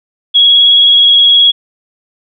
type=tone with vibrato; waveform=sine; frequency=3322 Hz; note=G#7; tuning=in tune; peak=-3 dBFS; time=0.34-1.52 s; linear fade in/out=20 ms; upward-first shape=sine; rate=19 Hz; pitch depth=20 cents each way; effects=none